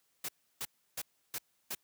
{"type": "noise bursts", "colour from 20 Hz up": "white", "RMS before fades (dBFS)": -38, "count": 5, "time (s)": [0.24, 1.75], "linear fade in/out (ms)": 5, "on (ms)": 46, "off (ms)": 320, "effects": ["white hiss -75 dBFS RMS until 1.83 s", "high-pass 60 Hz 12 dB/octave"]}